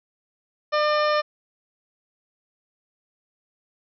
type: harmonic tone with a mistuned harmonic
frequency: 601 Hz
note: D5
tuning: 40 cents sharp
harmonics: 1 / 2 / 3 / 4 / 5 / 6 / 7 / 8 / 9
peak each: -21 / -23 / -29 / -34 / -37 / -38 / -37 / -41 / -37 dBFS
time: 0.72-1.22 s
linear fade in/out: 20 ms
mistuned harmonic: 8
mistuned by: +78 cents
effects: none